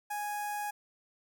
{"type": "tone with notch filter", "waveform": "sawtooth", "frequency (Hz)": 830, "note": "G#5", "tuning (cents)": -1, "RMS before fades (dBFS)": -36, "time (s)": [0.1, 0.71], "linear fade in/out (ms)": 10, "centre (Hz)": 3800, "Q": 0.8, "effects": []}